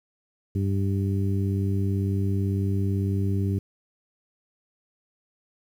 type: harmonic tone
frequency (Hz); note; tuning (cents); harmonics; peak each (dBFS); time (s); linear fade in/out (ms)
98; G2; 0; 1 / 2 / 3 / 4; -23 / -29 / -33 / -35; 0.55-3.59; 5
effects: 9-bit